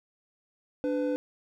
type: tone pair together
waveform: triangle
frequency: 293.1 / 502.2 Hz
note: D4 / B4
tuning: -3 / +29 cents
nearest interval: major sixth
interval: 932 cents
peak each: -27 dBFS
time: 0.84-1.16 s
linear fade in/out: 0 ms
effects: none